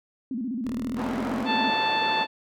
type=tone with vibrato; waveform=sine; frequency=242.4 Hz; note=B3; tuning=32 cents flat; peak=-27 dBFS; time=0.31-1.7 s; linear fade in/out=2 ms; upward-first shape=square; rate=15 Hz; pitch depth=150 cents each way
type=linear sweep; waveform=5% pulse; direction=up; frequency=37.83 to 46.25 Hz; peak=-26 dBFS; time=0.64-1.44 s; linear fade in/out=10 ms
type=band-pass noise; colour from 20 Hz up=white; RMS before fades=-33 dBFS; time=0.95-2.27 s; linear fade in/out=50 ms; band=220 to 880 Hz; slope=12 dB/octave
type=harmonic tone; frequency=880 Hz; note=A5; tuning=in tune; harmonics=1 / 2 / 3 / 4 / 5; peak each=-24 / -31 / -30 / -31 / -36 dBFS; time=1.45-2.27 s; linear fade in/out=50 ms
effects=none